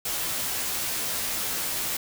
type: noise with comb filter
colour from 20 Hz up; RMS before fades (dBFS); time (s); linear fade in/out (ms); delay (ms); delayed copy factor
white; -29; 0.05-1.97; 5; 14; -0.65
effects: none